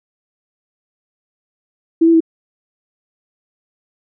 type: tone with pitch steps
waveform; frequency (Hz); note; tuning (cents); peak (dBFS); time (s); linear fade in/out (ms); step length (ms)
sine; 328.2 / 332.2 / 325.7; E4 / E4 / E4; -8 / +13 / -21; -7; 2.01-2.205; 10; 65
effects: none